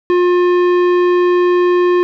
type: tone with tanh clipping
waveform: sine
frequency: 355.9 Hz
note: F4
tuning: 33 cents sharp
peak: -11 dBFS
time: 0.1-2.03 s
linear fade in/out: 0 ms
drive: 14 dB
effects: none